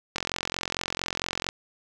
click train, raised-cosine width 0.2 ms, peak -10 dBFS, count 60, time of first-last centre 0.16-1.489 s, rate 44.4 Hz, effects none

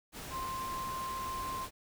sine tone in noise, 1049 Hz, C6, 4 cents sharp, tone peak -36 dBFS, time 0.3-1.68 s, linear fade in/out 50 ms, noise pink, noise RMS -44 dBFS, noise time 0.12-1.71 s, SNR +5 dB, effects none

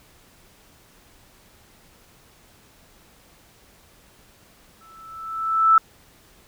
sine tone with exponential growth, 1318.5 Hz, E6, in tune, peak -9 dBFS, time 4.81-5.78 s, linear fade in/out 2 ms, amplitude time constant 210 ms, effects pink hiss -54 dBFS RMS until 6.47 s

